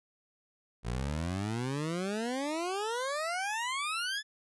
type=exponential sweep; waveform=20% pulse; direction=up; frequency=55.5 to 1753 Hz; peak=-27 dBFS; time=0.83-4.23 s; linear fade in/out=50 ms; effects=resampled to 24000 Hz